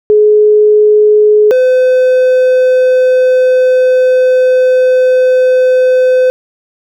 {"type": "tone pair in turn", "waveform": ["sine", "triangle"], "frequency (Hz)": [422.8, 510.1], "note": ["G#4", "C5"], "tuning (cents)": [31, -44], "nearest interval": "minor third", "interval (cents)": 325, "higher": "second", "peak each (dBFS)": -3, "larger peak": "neither", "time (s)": [[0.1, 1.51], [1.51, 6.3]], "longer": "second", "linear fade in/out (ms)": 0, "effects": []}